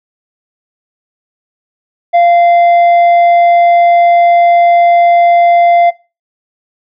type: tone with tanh clipping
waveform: sine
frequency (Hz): 692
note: F5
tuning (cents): -16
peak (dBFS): -5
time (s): 2.13-5.91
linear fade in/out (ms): 20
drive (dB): 5
effects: noise-tail reverb RT60 0.3 s tail -21 dB re dry